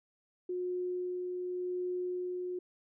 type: tone with tremolo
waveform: sine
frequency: 361.1 Hz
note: F#4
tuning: 42 cents flat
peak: -32 dBFS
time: 0.49-2.59 s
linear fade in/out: 5 ms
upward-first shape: sine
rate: 0.89 Hz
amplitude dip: 25%
effects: none